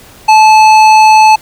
triangle tone with tanh clipping, 868 Hz, A5, 24 cents flat, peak -3 dBFS, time 0.28-1.36 s, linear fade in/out 10 ms, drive 18 dB, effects pink hiss -37 dBFS RMS until 1.41 s

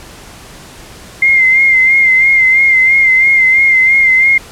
sine tone with vibrato, 2100 Hz, C7, 6 cents sharp, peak -5 dBFS, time 1.22-4.38 s, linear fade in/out 5 ms, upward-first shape sine, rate 3 Hz, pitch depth 41 cents each way, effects pink hiss -34 dBFS RMS until 4.51 s + low-pass 11000 Hz 12 dB/octave

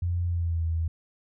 sine tone with pitch glide, 87.31 to 81.94 Hz, F2 to E2, 0 to -10 cents, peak -24 dBFS, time 0.02-0.88 s, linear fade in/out 5 ms, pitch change -110 cents, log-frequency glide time 0.26-0.65 s, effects none

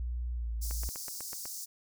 sine tone with pitch glide, 60.1 to 56.4 Hz, B1 to A1, -46 to +44 cents, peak -32 dBFS, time 0-0.89 s, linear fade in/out 0 ms, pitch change -110 cents, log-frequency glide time 0.34-0.52 s
pink high-pass noise, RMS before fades -41 dBFS, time 0.61-1.66 s, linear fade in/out 20 ms, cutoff 4900 Hz, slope 48 dB/octave
click train, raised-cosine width 0.5 ms, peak -29 dBFS, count 7, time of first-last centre 0.71-1.455 s, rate 8.05 Hz
effects none

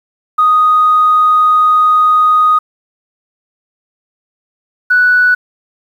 sine tone pair in turn, 1244.5 / 1480 Hz, D#6 / F#6, 0 / 0 cents, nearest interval minor third, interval 300 cents, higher second, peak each -5 dBFS, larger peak neither, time 0.38-2.59 / 4.9-5.35 s, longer first, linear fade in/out 10 ms, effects tanh soft clip ceiling -1 dBFS + 7-bit

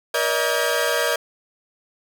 sawtooth tone cluster, 475.7 / 575 / 636 / 1609 Hz, A#4 / D5 / D#5 / G6, +35 / -37 / +38 / +45 cents, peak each -21 dBFS, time 0.14-1.16 s, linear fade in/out 5 ms, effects none

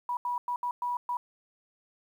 sine tone bursts at uneven times, 974 Hz, B5, 24 cents flat, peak -28 dBFS, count 6, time 0.09-0.17 / 0.25-0.38 / 0.48-0.56 / 0.63-0.71 / 0.82-0.97 / 1.09-1.17 s, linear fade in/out 2 ms, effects 10-bit

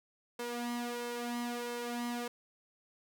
sawtooth tone with flanger, 240 Hz, B3, 49 cents flat, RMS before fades -38 dBFS, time 0.39-2.28 s, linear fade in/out 5 ms, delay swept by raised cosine 1.9 to 3.2 ms, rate 1.5 Hz, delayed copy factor +0.65, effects none

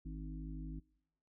harmonic tone with a mistuned harmonic, 51.91 Hz, G#1, in tune, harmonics 1 / 3 / 5 / 6, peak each -43 / -48 / -50 / -53 dBFS, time 0.05-0.8 s, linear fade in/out 10 ms, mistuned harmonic 3, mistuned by +37 cents, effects noise-tail reverb RT60 0.9 s tail -25 dB re dry

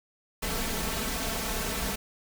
pink noise with comb filter, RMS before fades -31 dBFS, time 0.42-1.96 s, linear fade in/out 10 ms, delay 4.5 ms, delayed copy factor +0.8, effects none

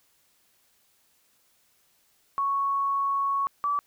sine tone pair in turn, 1108.7 / 1153.3 Hz, C#6 / D6, 0 / -32 cents, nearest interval minor second, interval 68 cents, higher second, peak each -23 dBFS, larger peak neither, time 2.38-3.47 / 3.64-3.79 s, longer first, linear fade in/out 0 ms, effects white hiss -66 dBFS RMS until 3.86 s

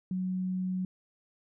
sine tone, 185 Hz, F#3, in tune, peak -29 dBFS, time 0.11-0.85 s, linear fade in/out 2 ms, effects none

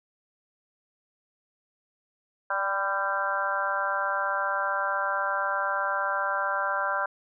harmonic tone with a mistuned harmonic, 196 Hz, G3, in tune, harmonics 3 / 4 / 5 / 6 / 7 / 8, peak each -33 / -34 / -31 / -37 / -30 / -31 dBFS, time 2.5-7.06 s, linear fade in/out 5 ms, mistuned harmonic 5, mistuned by +36 cents, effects none

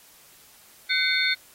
sine tone cluster, 1513 / 2078 / 2235 / 3610 / 4320 Hz, F#6 / C7 / C#7 / A7 / C#8, +38 / -12 / +14 / +44 / -45 cents, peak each -27 dBFS, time 0.89-1.35 s, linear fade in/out 20 ms, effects white hiss -53 dBFS RMS until 1.54 s + AAC 48 kbps

